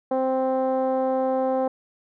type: tone with low-pass filter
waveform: 10% pulse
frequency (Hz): 261.6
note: C4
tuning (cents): 0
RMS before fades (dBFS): -23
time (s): 0.11-1.68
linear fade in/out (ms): 5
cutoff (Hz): 630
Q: 2.6
effects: none